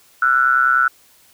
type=ring-modulated tone; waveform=triangle; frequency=65 Hz; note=C2; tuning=11 cents flat; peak=-7 dBFS; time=0.22-0.88 s; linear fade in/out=5 ms; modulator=1410 Hz; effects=white hiss -52 dBFS RMS until 1.33 s